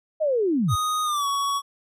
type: linear sweep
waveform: sine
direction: down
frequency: 645 to 73.4 Hz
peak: -19 dBFS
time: 0.2-0.76 s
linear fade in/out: 20 ms
type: tone with pitch glide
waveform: square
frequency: 1244.5 to 1121.6 Hz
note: D#6 to C#6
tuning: 0 to +20 cents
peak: -23 dBFS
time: 0.68-1.62 s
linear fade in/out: 50 ms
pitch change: -180 cents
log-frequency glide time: 1.04-1.26 s
effects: resampled to 32000 Hz